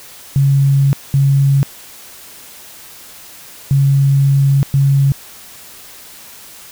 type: tone bursts at uneven times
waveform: sine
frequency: 138.2 Hz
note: C#3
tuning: 5 cents flat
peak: -8 dBFS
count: 4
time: 0.36-0.93 / 1.14-1.63 / 3.71-4.63 / 4.74-5.12 s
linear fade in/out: 0 ms
effects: white hiss -37 dBFS RMS until 6.71 s